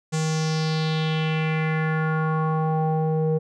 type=tone with low-pass filter sweep; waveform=square; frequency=157.7 Hz; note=D#3; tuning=24 cents sharp; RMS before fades=-23 dBFS; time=0.12-3.39 s; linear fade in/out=20 ms; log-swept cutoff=7500 to 510 Hz; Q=3.3; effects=none